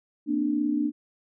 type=tone cluster; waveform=sine; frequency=234.4 / 259.7 / 296.3 Hz; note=A#3 / C4 / D4; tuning=+10 / -13 / +15 cents; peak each=-29 / -32 / -24 dBFS; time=0.26-0.92 s; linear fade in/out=50 ms; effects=none